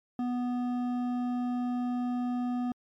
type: tone with hard clipping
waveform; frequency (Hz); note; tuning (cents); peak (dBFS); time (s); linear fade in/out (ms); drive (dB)
sine; 246.2; B3; -5; -30; 0.19-2.72; 2; 9
effects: MP3 96 kbps